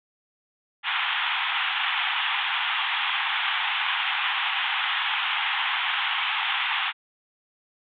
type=band-pass noise; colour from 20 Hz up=white; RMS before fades=-26 dBFS; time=0.83-6.93 s; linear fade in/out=50 ms; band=770 to 3500 Hz; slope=96 dB/octave; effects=none